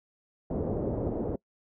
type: low-pass noise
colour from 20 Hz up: white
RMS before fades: -31 dBFS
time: 0.5-1.36 s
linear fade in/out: 5 ms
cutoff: 530 Hz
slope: 24 dB/octave
effects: noise-tail reverb RT60 0.1 s tail -24 dB re dry